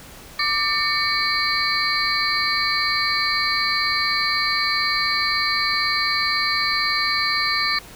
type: tone cluster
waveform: sine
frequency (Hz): 1180 / 1801 / 2246 / 4112 / 4594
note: D6 / A6 / C#7 / C8 / D8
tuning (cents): +8 / +40 / +22 / -31 / -39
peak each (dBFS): -25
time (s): 0.39-7.79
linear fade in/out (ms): 5
effects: pink hiss -42 dBFS RMS until 7.95 s